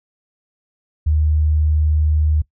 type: tone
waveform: sine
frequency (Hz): 76.6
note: D#2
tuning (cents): -27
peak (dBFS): -13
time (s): 1.06-2.42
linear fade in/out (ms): 10
effects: noise-tail reverb RT60 0.1 s tail -19 dB re dry